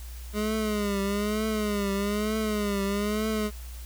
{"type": "tone with vibrato", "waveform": "25% pulse", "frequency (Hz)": 207.7, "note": "G#3", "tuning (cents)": 0, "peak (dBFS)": -22, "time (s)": [0.33, 3.51], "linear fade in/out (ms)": 50, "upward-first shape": "triangle", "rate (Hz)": 1.1, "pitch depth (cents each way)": 99, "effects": ["added 60 Hz sine -37 dBFS peak until 3.85 s", "white hiss -49 dBFS RMS until 3.85 s"]}